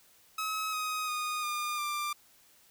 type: tone with pitch steps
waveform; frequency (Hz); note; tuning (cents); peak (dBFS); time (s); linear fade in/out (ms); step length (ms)
sawtooth; 1281 / 1256.8 / 1233.1 / 1209.8 / 1187; E6 / D#6 / D#6 / D#6 / D6; -50 / +17 / -16 / -49 / +18; -28; 0.38-2.13; 5; 350
effects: white hiss -62 dBFS RMS until 2.7 s